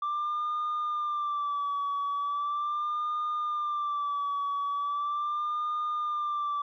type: tone with vibrato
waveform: sine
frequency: 1174.7 Hz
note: D6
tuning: in tune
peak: -26 dBFS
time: 0.02-6.62 s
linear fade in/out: 5 ms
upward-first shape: sine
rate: 0.39 Hz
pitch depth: 59 cents each way
effects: tanh soft clip ceiling -26 dBFS